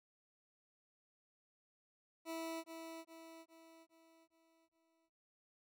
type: tone with echo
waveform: 20% pulse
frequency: 327.2 Hz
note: E4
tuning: 13 cents flat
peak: -37 dBFS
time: 2.25-2.64 s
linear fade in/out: 50 ms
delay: 410 ms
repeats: 6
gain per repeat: -6 dB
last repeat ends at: 5.1 s
effects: none